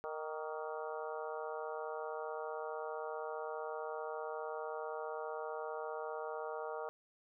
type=harmonic tone with a mistuned harmonic; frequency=155.3 Hz; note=D#3; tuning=3 cents flat; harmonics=3 / 4 / 5 / 6 / 7 / 8 / 9; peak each=-43 / -45 / -47 / -49 / -50 / -51 / -52 dBFS; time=0.04-6.89 s; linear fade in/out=0 ms; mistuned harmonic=7; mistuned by=+69 cents; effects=none